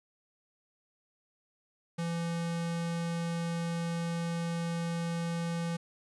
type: tone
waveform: square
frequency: 168.7 Hz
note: E3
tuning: 40 cents sharp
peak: -32 dBFS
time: 1.98-5.77 s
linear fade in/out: 10 ms
effects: resampled to 24000 Hz + 11-bit